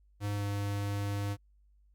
square tone with pitch glide, 102.4 to 101.22 Hz, G#2 to G#2, -24 to -44 cents, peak -32 dBFS, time 0.2-1.37 s, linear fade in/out 50 ms, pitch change -20 cents, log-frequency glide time 0.35-0.44 s, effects added 50 Hz sine -61 dBFS peak until 1.94 s + Opus 48 kbps

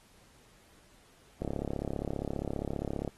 click train, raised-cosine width 2 ms, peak -20 dBFS, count 59, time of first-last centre 1.42-3.077 s, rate 35 Hz, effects pink hiss -62 dBFS RMS until 3.17 s + AAC 32 kbps

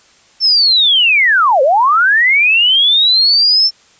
sine linear two-way sweep, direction down then up, 5400 to 501 to 5400 Hz, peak -7 dBFS, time 0.4-3.71 s, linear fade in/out 50 ms, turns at 1.62 s, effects white hiss -48 dBFS RMS until 3.99 s + resampled to 16000 Hz

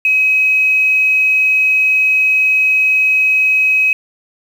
sine tone with quantisation, 2542 Hz, D#7, 36 cents sharp, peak -9 dBFS, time 0.05-3.93 s, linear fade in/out 2 ms, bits 6, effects none

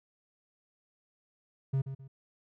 triangle tone with echo, 134.8 Hz, C#3, 48 cents flat, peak -24 dBFS, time 1.73-1.82 s, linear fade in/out 10 ms, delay 130 ms, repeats 2, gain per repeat -10 dB, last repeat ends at 2.08 s, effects none

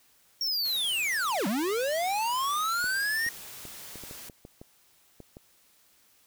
square linear two-way sweep, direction down then up, 5588 to 182.1 to 1884 Hz, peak -27 dBFS, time 0.41-3.29 s, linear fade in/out 2 ms, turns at 1.47 s
white noise, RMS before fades -44 dBFS, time 0.65-4.29 s, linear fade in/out 2 ms
clicks, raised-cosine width 2 ms, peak -31 dBFS, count 11, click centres 2.842 / 3.265 / 3.653 / 3.957 / 4.037 / 4.111 / 4.298 / 4.451 / 4.615 / 5.203 / 5.369 s
effects white hiss -63 dBFS RMS until 6.26 s

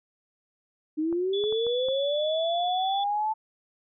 sine linear sweep, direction up, 301.4 to 880 Hz, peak -24 dBFS, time 0.97-3.34 s, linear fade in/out 20 ms
clicks, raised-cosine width 1 ms, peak -28 dBFS, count 5, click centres 1.127 / 1.439 / 1.525 / 1.667 / 1.886 s
sine tone, 3437 Hz, A7, 41 cents flat, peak -32 dBFS, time 1.33-3.04 s, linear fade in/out 5 ms
effects none

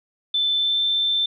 sine tone with pitch glide, 3527 to 3552 Hz, A7 to A7, +3 to +16 cents, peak -18 dBFS, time 0.34-1.26 s, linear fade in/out 5 ms, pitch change +13 cents, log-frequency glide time 0.55-0.81 s, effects none

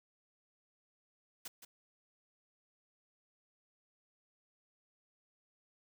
white noise with echo, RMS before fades -45 dBFS, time 1.45-1.48 s, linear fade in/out 5 ms, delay 170 ms, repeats 1, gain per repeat -9 dB, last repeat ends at 1.65 s, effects none

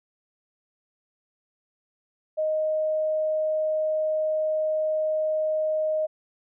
sine tone, 622.3 Hz, D#5, in tune, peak -22 dBFS, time 2.37-6.07 s, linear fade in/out 20 ms, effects none

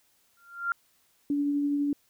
sine tone with exponential growth, 1389 Hz, F6, 10 cents flat, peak -22 dBFS, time 0.37-0.72 s, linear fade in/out 1 ms, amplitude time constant 74 ms
sine tone with tremolo, 287.2 Hz, D4, 39 cents flat, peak -23 dBFS, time 1.3-1.93 s, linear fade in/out 2 ms, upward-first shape triangle, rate 12 Hz, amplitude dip 25%
effects white hiss -67 dBFS RMS until 2.09 s

